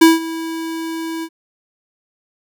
square tone with ADSR envelope, 326.6 Hz, E4, 16 cents flat, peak -4 dBFS, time 0.01-1.29 s, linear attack 10 ms, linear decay 170 ms, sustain -19 dB, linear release 59 ms, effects none

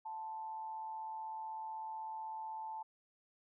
sine tone with amplitude modulation, 880 Hz, A5, in tune, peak -39 dBFS, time 0.05-2.83 s, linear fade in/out 10 ms, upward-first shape sine, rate 156 Hz, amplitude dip 45%, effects none

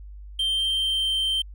triangle tone with pitch glide, 3151 to 3127 Hz, G7 to G7, +8 to -5 cents, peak -20 dBFS, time 0.39-1.42 s, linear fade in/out 5 ms, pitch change -13 cents, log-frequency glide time 0.5-1.15 s, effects added 50 Hz sine -38 dBFS peak until 1.54 s

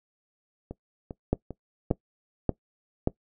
two click trains, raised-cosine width 2 ms, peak -23 / -9 dBFS, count 4 / 4, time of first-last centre 0.71-1.905 / 1.33-3.074 s, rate 2.51 / 1.72 Hz, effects noise-tail reverb RT60 0.1 s tail -20 dB re dry

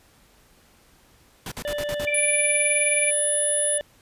pink noise bursts, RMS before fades -33 dBFS, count 6, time 1.46-2.052 s, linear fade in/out 2 ms, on 57 ms, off 50 ms
harmonic tone, 587.3 Hz, D5, in tune, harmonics 1 / 3 / 5 / 6, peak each -26 / -36 / -40 / -42 dBFS, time 1.65-3.81 s, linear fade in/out 0 ms
sine tone with tremolo, 2349 Hz, D7, in tune, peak -20 dBFS, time 2.07-3.11 s, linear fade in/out 5 ms, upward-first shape sine, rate 19 Hz, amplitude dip 70%
sine tone, 10000 Hz, D#9, 8 cents sharp, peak -21 dBFS, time 2.14-3.78 s, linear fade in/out 5 ms
effects pink hiss -57 dBFS RMS until 4.01 s + resampled to 32000 Hz

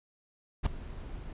brown noise with ADSR envelope, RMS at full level -22 dBFS, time 0.63-1.33 s, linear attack 34 ms, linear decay 3 ms, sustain -19 dB, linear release 4 ms, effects resampled to 8000 Hz

